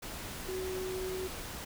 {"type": "tone in noise", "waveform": "sine", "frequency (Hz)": 373.1, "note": "F#4", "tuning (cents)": 14, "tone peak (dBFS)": -35, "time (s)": [0.48, 1.28], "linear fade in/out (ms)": 10, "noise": "pink", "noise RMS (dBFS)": -42, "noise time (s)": [0.02, 1.65], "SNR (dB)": 4, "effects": []}